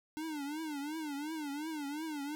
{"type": "tone with vibrato", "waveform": "square", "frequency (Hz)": 300.1, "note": "D4", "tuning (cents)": 38, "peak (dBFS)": -38, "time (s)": [0.17, 2.35], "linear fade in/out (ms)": 0, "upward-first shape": "triangle", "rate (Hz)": 2.8, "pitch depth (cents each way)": 150, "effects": []}